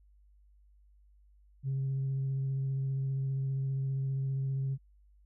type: tone with vibrato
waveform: sine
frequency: 134.9 Hz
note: C#3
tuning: 47 cents flat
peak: -28 dBFS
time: 1.63-4.78 s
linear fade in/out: 50 ms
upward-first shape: sine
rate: 15 Hz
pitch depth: 12 cents each way
effects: tanh soft clip ceiling -27 dBFS + added 50 Hz sine -59 dBFS peak until 5.25 s